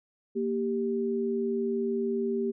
sine tone pair together, 233.1 / 393.2 Hz, A#3 / G4, 0 / +5 cents, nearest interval major sixth, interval 905 cents, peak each -30 / -28 dBFS, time 0.35-2.52 s, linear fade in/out 20 ms, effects none

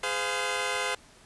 10% pulse chord, F minor, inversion first, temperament equal with one note detuned, 415.3 / 511.6 / 698.5 Hz, Ab4 / C5 / F5, 0 / -39 / 0 cents, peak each -25 / -22 / -25 dBFS, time 0.03-0.95 s, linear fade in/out 5 ms, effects pink hiss -55 dBFS RMS until 1.25 s + resampled to 24000 Hz

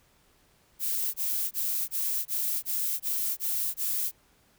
violet noise bursts, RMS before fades -29 dBFS, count 9, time 0.79-4.116 s, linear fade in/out 50 ms, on 350 ms, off 22 ms, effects pink hiss -64 dBFS RMS until 4.58 s

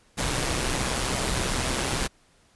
pink noise with amplitude modulation, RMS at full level -24 dBFS, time 0.17-2.08 s, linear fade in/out 20 ms, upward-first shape sine, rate 129 Hz, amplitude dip 55%, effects pink hiss -61 dBFS RMS until 2.55 s + resampled to 24000 Hz

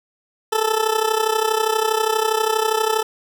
20% pulse tone with amplitude modulation, 438.7 Hz, A4, 5 cents flat, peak -9 dBFS, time 0.52-3.03 s, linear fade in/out 10 ms, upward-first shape sine, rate 32.4 Hz, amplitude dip 75%, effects none

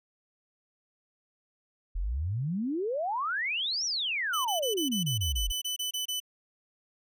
sine exponential two-way sweep, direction up then down, 38.53 to 5920 to 38.53 Hz, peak -28 dBFS, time 1.95-5.52 s, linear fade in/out 10 ms, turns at 3.85 s
sawtooth tone bursts, 3000 Hz, F#7, 23 cents sharp, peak -27 dBFS, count 13, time 4.33-6.202 s, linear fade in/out 10 ms, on 120 ms, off 26 ms
effects none

